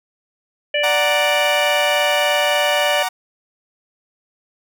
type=harmonic tone; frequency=587.3 Hz; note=D5; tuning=in tune; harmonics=1 / 3 / 4 / 5; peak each=-19 / -24 / -22 / -22 dBFS; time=0.74-3.03 s; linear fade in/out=5 ms
type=chord; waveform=sawtooth; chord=Gb augmented; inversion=none; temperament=equal; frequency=740 / 932.3 / 1174.7 Hz; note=Gb5 / Bb5 / D6; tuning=0 / 0 / 0 cents; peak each=-18 / -21 / -24 dBFS; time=0.83-3.09 s; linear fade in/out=10 ms
effects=none